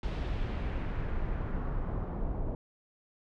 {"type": "noise with low-pass filter sweep", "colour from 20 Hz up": "brown", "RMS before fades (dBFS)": -33, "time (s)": [0.03, 2.55], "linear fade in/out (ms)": 2, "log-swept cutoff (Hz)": [4000, 750], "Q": 1.2, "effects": []}